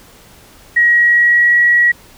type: tone with pitch glide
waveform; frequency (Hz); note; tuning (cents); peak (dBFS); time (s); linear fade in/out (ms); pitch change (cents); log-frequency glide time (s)
sine; 1900 to 1918.7; A#6 to A#6; +33 to +49; -7; 0.76-1.92; 10; +16; 0.86-1.55
effects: pink hiss -43 dBFS RMS until 2.17 s